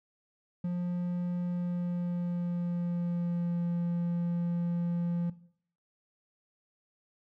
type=tone with pitch glide; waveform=triangle; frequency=176.6 to 172.47 Hz; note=F3 to F3; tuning=+20 to -21 cents; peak=-27 dBFS; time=0.64-5.3 s; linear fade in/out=5 ms; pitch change=-41 cents; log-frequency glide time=1.44-3.62 s; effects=noise-tail reverb RT60 0.6 s tail -17 dB re dry